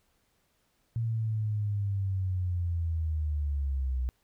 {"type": "linear sweep", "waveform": "sine", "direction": "down", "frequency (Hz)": [115.8, 61.74], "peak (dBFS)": -27, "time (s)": [0.96, 4.09], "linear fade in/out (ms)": 0, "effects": ["pink hiss -72 dBFS RMS until 4.23 s"]}